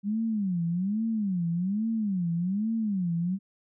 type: tone with vibrato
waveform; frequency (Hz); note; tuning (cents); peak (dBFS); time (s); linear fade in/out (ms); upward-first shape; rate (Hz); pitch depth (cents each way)
sine; 195; G3; -9; -25; 0.03-3.39; 50; sine; 1.2; 260
effects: none